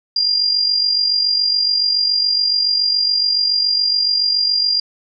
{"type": "tone with amplitude modulation", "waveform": "sine", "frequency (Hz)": 4800, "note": "D8", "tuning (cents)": 37, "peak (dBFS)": -11, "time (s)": [0.16, 4.8], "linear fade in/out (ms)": 5, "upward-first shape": "sine", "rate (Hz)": 47.1, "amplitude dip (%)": 55, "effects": []}